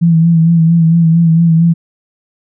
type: tone with vibrato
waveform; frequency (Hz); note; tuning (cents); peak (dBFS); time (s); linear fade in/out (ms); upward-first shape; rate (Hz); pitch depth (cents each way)
sine; 165.6; E3; +8; -5; 0.01-1.74; 20; sine; 4.4; 41
effects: none